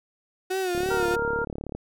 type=tone with vibrato; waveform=35% pulse; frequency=366.5 Hz; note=F#4; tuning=16 cents flat; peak=-23 dBFS; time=0.5-1.16 s; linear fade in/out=10 ms; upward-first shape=sine; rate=3 Hz; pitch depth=74 cents each way
type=click train; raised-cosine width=2 ms; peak=-20 dBFS; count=37; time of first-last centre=0.75-1.75 s; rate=36 Hz
type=harmonic tone; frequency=466.2 Hz; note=A#4; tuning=in tune; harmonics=1 / 2 / 3; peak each=-27 / -32 / -28 dBFS; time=0.9-1.45 s; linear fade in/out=10 ms
effects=none